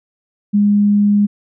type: tone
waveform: sine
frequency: 205.2 Hz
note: G#3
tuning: 21 cents flat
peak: -9 dBFS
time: 0.53-1.27 s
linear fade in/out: 20 ms
effects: none